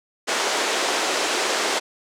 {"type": "band-pass noise", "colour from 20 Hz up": "pink", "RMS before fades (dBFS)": -23, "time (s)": [0.27, 1.8], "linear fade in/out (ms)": 20, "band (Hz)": [350, 7900], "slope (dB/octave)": 24, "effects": []}